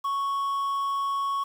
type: tone with quantisation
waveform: triangle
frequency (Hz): 1108.7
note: C#6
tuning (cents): 0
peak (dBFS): -23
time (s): 0.04-1.44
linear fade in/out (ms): 10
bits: 8
effects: none